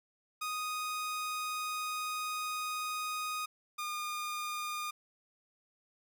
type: tone pair in turn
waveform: sawtooth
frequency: 1244.5 / 1215.4 Hz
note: D#6 / D#6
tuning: 0 / -41 cents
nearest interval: unison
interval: 41 cents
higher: first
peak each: -31 / -32 dBFS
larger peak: first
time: 0.41-3.46 / 3.78-4.91 s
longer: first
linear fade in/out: 10 ms
effects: none